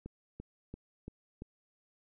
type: click train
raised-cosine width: 3 ms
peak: -30 dBFS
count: 5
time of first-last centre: 0.06-1.421 s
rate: 2.94 Hz
effects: none